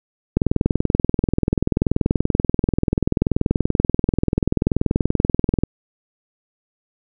click train, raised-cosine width 3 ms, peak -3 dBFS, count 110, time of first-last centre 0.37-5.636 s, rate 20.7 Hz, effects none

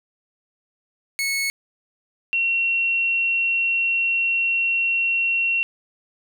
sawtooth / sine tone pair in turn, 2200 / 2730 Hz, C#7 / F7, -14 / -40 cents, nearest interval major third, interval 374 cents, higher second, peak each -18 dBFS, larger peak neither, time 1.19-1.5 / 2.33-5.63 s, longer second, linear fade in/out 0 ms, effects none

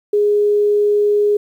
sine tone, 414.2 Hz, G#4, 5 cents flat, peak -11 dBFS, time 0.13-1.37 s, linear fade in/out 5 ms, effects 8-bit

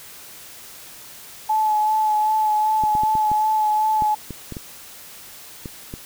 sine tone with vibrato, 859 Hz, A5, 42 cents flat, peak -16 dBFS, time 1.49-4.15 s, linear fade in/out 10 ms, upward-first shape sine, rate 2.6 Hz, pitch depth 20 cents each way
clicks, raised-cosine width 3 ms, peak -18 dBFS, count 11, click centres 2.837 / 2.952 / 3.035 / 3.153 / 3.316 / 4.022 / 4.307 / 4.523 / 4.568 / 5.658 / 5.939 s
effects white hiss -41 dBFS RMS until 6.05 s

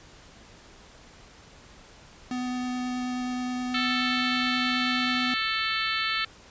square tone with vibrato, 250 Hz, B3, 21 cents sharp, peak -29 dBFS, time 2.31-5.34 s, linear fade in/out 2 ms, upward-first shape triangle, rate 9.4 Hz, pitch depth 8 cents each way
harmonic tone, 441.1 Hz, A4, 4 cents sharp, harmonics 3 / 4 / 5 / 6 / 7 / 8 / 9 / 10, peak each -31 / -32 / -33 / -34 / -34 / -35 / -36 / -36 dBFS, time 3.74-6.25 s, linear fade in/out 5 ms
effects pink hiss -51 dBFS RMS until 6.5 s + resampled to 16000 Hz

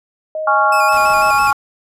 sine tone with pitch glide, 625 to 629 Hz, D#5 to D#5, +8 to +19 cents, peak -19 dBFS, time 0.35-1.31 s, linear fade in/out 2 ms, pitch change +11 cents, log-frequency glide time 1.09-1.18 s
harmonic tone, 277.2 Hz, C#4, in tune, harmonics 3 / 4 / 5, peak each -15 / -15 / -15 dBFS, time 0.47-1.53 s, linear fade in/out 5 ms
sawtooth tone with vibrato, 2522 Hz, D#7, 23 cents sharp, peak -19 dBFS, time 0.72-1.51 s, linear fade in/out 5 ms, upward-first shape square, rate 6 Hz, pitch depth 53 cents each way
pink noise, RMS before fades -33 dBFS, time 0.92-1.53 s, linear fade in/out 2 ms
effects resampled to 32000 Hz

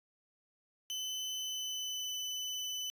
30% pulse tone with pitch glide, 3030 to 3006 Hz, F#7 to F#7, +40 to +27 cents, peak -34 dBFS, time 0.9-2.9 s, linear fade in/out 0 ms, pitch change -13 cents, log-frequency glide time 1.35-2.08 s, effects resampled to 32000 Hz

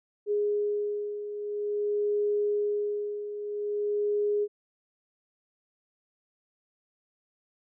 sine beating tone pair, 413.8 / 414.29 Hz, G#4 / G#4, -6 / -4 cents, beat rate 0.49 Hz, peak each -33 / -27 dBFS, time 0.26-4.48 s, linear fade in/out 50 ms, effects none

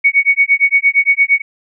sine tone with tremolo, 2231 Hz, C#7, 11 cents sharp, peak -5 dBFS, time 0.04-1.42 s, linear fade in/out 10 ms, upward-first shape sine, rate 8.7 Hz, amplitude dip 100%, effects none

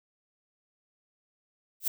violet noise with exponential growth, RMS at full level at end -21 dBFS, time 1.8-1.88 s, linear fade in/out 5 ms, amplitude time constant 17 ms, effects none

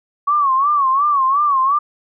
sine tone with vibrato, 1118 Hz, C#6, 14 cents sharp, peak -12 dBFS, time 0.27-1.79 s, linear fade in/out 10 ms, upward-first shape sine, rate 2.8 Hz, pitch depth 120 cents each way, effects none

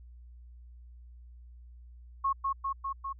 sine tone with echo, 1092 Hz, C#6, 26 cents flat, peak -25 dBFS, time 2.24-2.33 s, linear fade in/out 10 ms, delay 200 ms, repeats 4, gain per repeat -2 dB, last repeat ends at 3.13 s, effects added 60 Hz sine -48 dBFS peak until 3.19 s

